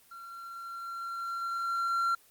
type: tone with level ramp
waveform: triangle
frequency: 1369 Hz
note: F6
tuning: 35 cents flat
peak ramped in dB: -42 to -23 dBFS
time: 0.11-2.15 s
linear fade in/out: 5 ms
effects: white hiss -61 dBFS RMS until 2.3 s + Opus 24 kbps